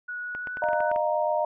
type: tone with pitch glide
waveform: sine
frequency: 1463 to 1489.4 Hz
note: F#6 to F#6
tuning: -20 to +11 cents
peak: -31 dBFS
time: 0.08-0.92 s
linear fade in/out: 10 ms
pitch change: +31 cents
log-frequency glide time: 0.37-0.58 s
type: clicks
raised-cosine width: 0.5 ms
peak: -23 dBFS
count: 9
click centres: 0.35 / 0.472 / 0.571 / 0.639 / 0.687 / 0.732 / 0.805 / 0.915 / 0.961 s
type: chord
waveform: sine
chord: Eb suspended second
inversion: none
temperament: equal with one note detuned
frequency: 610.9 / 698.5 / 932.3 Hz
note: Eb5 / F5 / Bb5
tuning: -32 / 0 / 0 cents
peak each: -25 / -28 / -28 dBFS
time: 0.62-1.45 s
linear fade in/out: 2 ms
effects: none